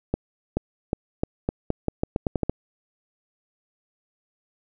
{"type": "accelerating click train", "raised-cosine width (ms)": 2, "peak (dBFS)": -9, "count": 13, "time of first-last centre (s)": [0.14, 2.496], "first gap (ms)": 430, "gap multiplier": 0.84, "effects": []}